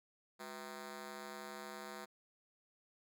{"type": "ring-modulated tone", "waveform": "10% pulse", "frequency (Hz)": 286.5, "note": "D4", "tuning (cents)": -43, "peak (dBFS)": -35, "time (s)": [0.39, 2.06], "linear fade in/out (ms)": 20, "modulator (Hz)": 78.5, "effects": []}